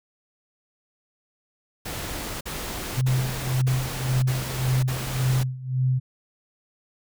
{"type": "noise bursts", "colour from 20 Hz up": "pink", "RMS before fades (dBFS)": -32, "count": 6, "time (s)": [1.85, 5.435], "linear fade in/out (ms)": 10, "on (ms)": 560, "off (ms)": 45}
{"type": "tone with tremolo", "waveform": "sine", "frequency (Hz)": 128.9, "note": "C3", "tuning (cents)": -26, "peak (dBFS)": -18, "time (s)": [2.96, 6], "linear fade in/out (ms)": 20, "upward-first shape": "sine", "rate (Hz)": 1.8, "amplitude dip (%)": 85}
{"effects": []}